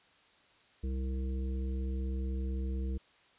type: harmonic tone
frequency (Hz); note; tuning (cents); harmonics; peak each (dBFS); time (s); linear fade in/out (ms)
65.41; C2; 0; 1 / 3 / 5 / 7; -32 / -42 / -46 / -49; 0.83-2.98; 10
effects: white hiss -64 dBFS RMS until 3.38 s + resampled to 8000 Hz